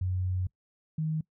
sine tone pair in turn, 92 / 157.02 Hz, F#2 / D#3, -9 / +16 cents, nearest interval major sixth, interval 925 cents, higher second, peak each -27 dBFS, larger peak neither, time 0.01-0.47 / 0.98-1.21 s, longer first, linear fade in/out 5 ms, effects noise-tail reverb RT60 0.1 s tail -22 dB re dry

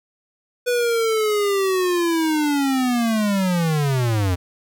square linear sweep, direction down, 493.9 to 86.4 Hz, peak -18 dBFS, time 0.66-4.36 s, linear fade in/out 20 ms, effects none

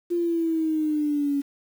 sine exponential sweep, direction down, 349.2 to 279.2 Hz, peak -21 dBFS, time 0.1-1.42 s, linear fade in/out 20 ms, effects 8-bit

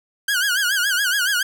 sawtooth tone with vibrato, 1542 Hz, G6, 29 cents flat, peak -14 dBFS, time 0.28-1.43 s, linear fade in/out 5 ms, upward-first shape sine, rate 7.1 Hz, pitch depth 140 cents each way, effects none

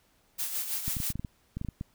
blue noise with tremolo, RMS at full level -31 dBFS, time 0.38-1.13 s, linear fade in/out 20 ms, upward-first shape sine, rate 6.2 Hz, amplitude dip 55%
clicks, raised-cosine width 5 ms, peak -22 dBFS, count 12, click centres 0.88 / 0.968 / 1.002 / 1.103 / 1.156 / 1.195 / 1.248 / 1.57 / 1.614 / 1.648 / 1.687 / 1.811 s
effects pink hiss -67 dBFS RMS until 1.94 s

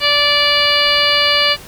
harmonic tone with a mistuned harmonic, 582 Hz, D5, 16 cents flat, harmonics 1 / 2 / 3 / 4 / 5 / 6 / 7 / 8, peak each -20 / -20 / -20 / -18 / -16 / -21 / -19 / -18 dBFS, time 0-1.57 s, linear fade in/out 50 ms, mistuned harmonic 7, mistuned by +40 cents, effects pink hiss -36 dBFS RMS until 1.67 s + MP3 96 kbps

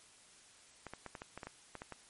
clicks, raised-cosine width 0.5 ms, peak -29 dBFS, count 11, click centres 0.867 / 0.936 / 1.063 / 1.152 / 1.219 / 1.376 / 1.432 / 1.47 / 1.753 / 1.819 / 1.923 s, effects white hiss -61 dBFS RMS until 2.09 s + MP3 48 kbps

